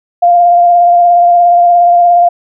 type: tone with vibrato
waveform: sine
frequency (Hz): 698.5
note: F5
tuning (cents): 0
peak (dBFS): -3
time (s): 0.22-2.29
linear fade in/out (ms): 10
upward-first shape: sine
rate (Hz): 17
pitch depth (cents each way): 21
effects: none